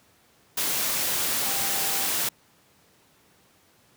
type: tone in noise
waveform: sine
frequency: 787 Hz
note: G5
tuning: 7 cents sharp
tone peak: -37 dBFS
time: 1.45-2.07 s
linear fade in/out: 5 ms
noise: white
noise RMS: -26 dBFS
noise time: 0.57-2.29 s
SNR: -14 dB
effects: pink hiss -60 dBFS RMS until 3.96 s + high-pass 100 Hz 12 dB/octave